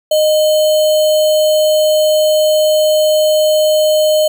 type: tone with sample-and-hold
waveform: sine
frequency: 616 Hz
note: D#5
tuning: 17 cents flat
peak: -8 dBFS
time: 0.11-4.28 s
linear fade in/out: 5 ms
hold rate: 3675 Hz
effects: none